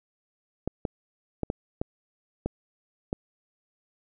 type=clicks; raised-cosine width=2 ms; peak=-14 dBFS; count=7; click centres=0.676 / 0.852 / 1.433 / 1.501 / 1.815 / 2.46 / 3.129 s; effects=none